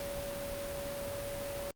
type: tone in noise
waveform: sine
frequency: 566 Hz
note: C#5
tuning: 36 cents sharp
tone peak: -38 dBFS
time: 0-1.71 s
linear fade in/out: 2 ms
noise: pink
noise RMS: -42 dBFS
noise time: 0-1.71 s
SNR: +1 dB
effects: Opus 48 kbps